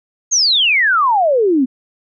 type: exponential sweep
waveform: sine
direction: down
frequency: 6645 to 244.8 Hz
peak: -10 dBFS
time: 0.31-1.66 s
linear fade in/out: 20 ms
effects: none